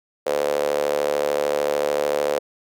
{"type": "tone with high-pass filter", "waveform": "sawtooth", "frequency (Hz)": 73.42, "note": "D2", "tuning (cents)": 0, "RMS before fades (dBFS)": -22, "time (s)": [0.26, 2.39], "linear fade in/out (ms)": 10, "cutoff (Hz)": 510, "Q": 6, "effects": []}